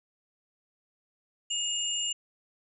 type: tone pair together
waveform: sine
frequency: 2859 / 7217 Hz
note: F7 / A8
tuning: +40 / +43 cents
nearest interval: octave + major third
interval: 1603 cents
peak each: -30 / -32 dBFS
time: 1.5-2.13 s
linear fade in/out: 10 ms
effects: none

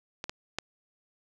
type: clicks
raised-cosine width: 0.2 ms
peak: -18 / -17 / -13 dBFS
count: 3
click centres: 0.241 / 0.295 / 0.586 s
effects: none

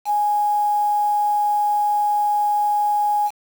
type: tone with quantisation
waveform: sine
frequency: 830.6 Hz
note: G#5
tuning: in tune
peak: -16 dBFS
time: 0.05-3.31 s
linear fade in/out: 50 ms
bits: 6
effects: none

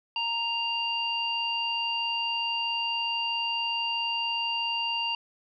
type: harmonic tone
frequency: 932.3 Hz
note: A#5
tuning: in tune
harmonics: 1 / 3 / 5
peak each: -32 / -28 / -38 dBFS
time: 0.16-5.15 s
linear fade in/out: 2 ms
effects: none

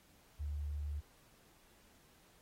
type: tone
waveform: sine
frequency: 73.42 Hz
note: D2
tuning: in tune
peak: -37 dBFS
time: 0.39-1.01 s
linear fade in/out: 20 ms
effects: pink hiss -67 dBFS RMS until 2.41 s + AAC 48 kbps

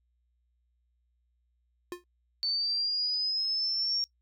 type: tone with exponential decay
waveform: square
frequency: 354.2 Hz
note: F4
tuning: 24 cents sharp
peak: -32 dBFS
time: 1.92-2.04 s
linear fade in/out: 1 ms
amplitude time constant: 26 ms
type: linear sweep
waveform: sine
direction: up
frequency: 4500 to 5550 Hz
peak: -27 dBFS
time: 2.43-4.04 s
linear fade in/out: 0 ms
effects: noise-tail reverb RT60 0.1 s tail -22 dB re dry + added 60 Hz sine -70 dBFS peak until 4.21 s

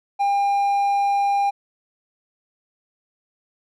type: tone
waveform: triangle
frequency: 802 Hz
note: G5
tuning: 39 cents sharp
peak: -15 dBFS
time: 0.19-1.51 s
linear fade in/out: 20 ms
effects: none

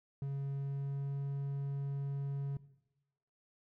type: tone with pitch glide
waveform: triangle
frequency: 138.59 to 139.47 Hz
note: C#3 to C#3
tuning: 0 to +11 cents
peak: -33 dBFS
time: 0.22-2.57 s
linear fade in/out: 2 ms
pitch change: +11 cents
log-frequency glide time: 0.54-1.19 s
effects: noise-tail reverb RT60 0.9 s tail -17 dB re dry

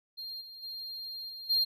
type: tone with level steps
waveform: triangle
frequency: 4204 Hz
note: C8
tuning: 7 cents sharp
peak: -37 / -44 / -37 / -40 / -23 dBFS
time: 0.17-1.65 s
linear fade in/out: 20 ms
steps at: 0.4 / 0.62 / 1.28 / 1.49 s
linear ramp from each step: 20 ms
effects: none

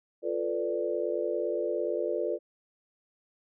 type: chord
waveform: sine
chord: B half-diminished seventh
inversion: second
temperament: equal with one note detuned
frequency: 349.2 / 440 / 497.6 / 587.3 Hz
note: F4 / A4 / B4 / D5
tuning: 0 / 0 / +13 / 0 cents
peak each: -33 dBFS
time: 0.22-2.39 s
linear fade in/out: 50 ms
effects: none

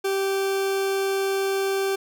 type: tone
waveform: 40% pulse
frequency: 389.7 Hz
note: G4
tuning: 10 cents flat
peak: -21 dBFS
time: 0.04-1.96 s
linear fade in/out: 10 ms
effects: none

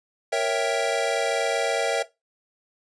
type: chord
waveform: square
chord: A# diminished seventh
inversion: none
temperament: equal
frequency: 466.2 / 554.4 / 659.3 / 784 Hz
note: A#4 / C#5 / E5 / G5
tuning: 0 / 0 / 0 / 0 cents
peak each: -28 / -28 / -26 / -30 dBFS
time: 0.32-2.03 s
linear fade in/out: 10 ms
effects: noise-tail reverb RT60 0.2 s tail -17 dB re dry + resampled to 22050 Hz

